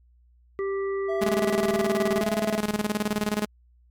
harmonic tone, 392 Hz, G4, in tune, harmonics 1 / 3 / 5, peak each -25 / -37 / -40 dBFS, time 0.59-2.21 s, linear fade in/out 0 ms
triangle tone with vibrato, 659.3 Hz, E5, in tune, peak -26 dBFS, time 1.08-2.6 s, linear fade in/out 20 ms, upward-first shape triangle, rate 1.8 Hz, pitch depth 19 cents each way
sawtooth tone with tremolo, 210 Hz, G#3, 19 cents sharp, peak -18 dBFS, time 1.21-3.46 s, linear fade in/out 10 ms, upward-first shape square, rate 19 Hz, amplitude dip 80%
effects added 60 Hz sine -55 dBFS peak until 3.9 s + MP3 96 kbps

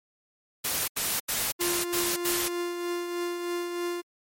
white noise bursts, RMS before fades -28 dBFS, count 6, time 0.64-2.485 s, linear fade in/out 10 ms, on 240 ms, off 81 ms
45% pulse tone with tremolo, 349.2 Hz, F4, in tune, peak -27 dBFS, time 1.59-4.02 s, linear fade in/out 20 ms, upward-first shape triangle, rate 3.2 Hz, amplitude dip 45%
effects MP3 64 kbps

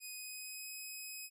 10% pulse tone with pitch glide, 2500 to 2531 Hz, D#7 to D#7, +8 to +29 cents, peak -36 dBFS, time 0-1.3 s, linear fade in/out 50 ms, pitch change +21 cents, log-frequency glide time 0.15-0.69 s, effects none

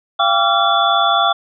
sine tone cluster, 686 / 789 / 1153 / 1371 / 3455 Hz, F5 / G5 / D6 / F6 / A7, -31 / +11 / -32 / -32 / -32 cents, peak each -18 dBFS, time 0.19-1.33 s, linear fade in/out 10 ms, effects none

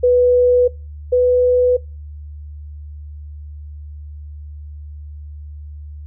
sine tone pair in turn, 493.9 / 497 Hz, B4 / B4, 0 / +11 cents, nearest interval unison, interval 11 cents, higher second, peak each -9 / -10 dBFS, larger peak first, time 0.03-0.68 / 1.12-1.77 s, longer neither, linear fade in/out 10 ms, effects noise-tail reverb RT60 0.3 s tail -24 dB re dry + added 74 Hz sine -30 dBFS peak until 6.06 s

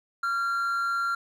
triangle tone with amplitude modulation, 1379 Hz, F6, 22 cents flat, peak -21 dBFS, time 0.23-1.15 s, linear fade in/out 5 ms, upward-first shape sine, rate 244 Hz, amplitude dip 40%, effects none

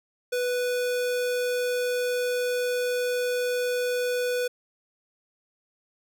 square tone, 493.9 Hz, B4, in tune, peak -25 dBFS, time 0.32-4.48 s, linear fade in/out 10 ms, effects none

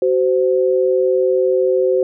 sine tone pair together, 376.6 / 517 Hz, F#4 / C5, +31 / -21 cents, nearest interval perfect fourth, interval 548 cents, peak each -15 dBFS, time 0.02-2.03 s, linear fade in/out 2 ms, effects none

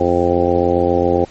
harmonic tone, 87.2 Hz, F2, 2 cents flat, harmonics 1 / 2 / 3 / 4 / 5 / 6 / 7 / 8 / 9, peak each -23 / -26 / -21 / -18 / -19 / -17 / -28 / -28 / -21 dBFS, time 0-1.25 s, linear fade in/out 5 ms, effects pink hiss -43 dBFS RMS until 1.3 s + MP3 32 kbps

